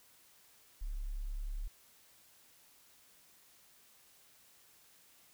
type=tone; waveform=sine; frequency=35.1 Hz; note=C#1; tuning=22 cents sharp; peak=-36 dBFS; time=0.81-1.68 s; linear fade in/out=10 ms; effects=white hiss -64 dBFS RMS until 5.33 s